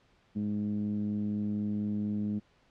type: tone with low-pass filter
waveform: 10% pulse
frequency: 104.2 Hz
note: G#2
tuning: 6 cents sharp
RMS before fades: -32 dBFS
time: 0.35-2.4 s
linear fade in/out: 20 ms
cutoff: 230 Hz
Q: 4.7
effects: pink hiss -66 dBFS RMS until 2.7 s + low-pass 4000 Hz 12 dB/octave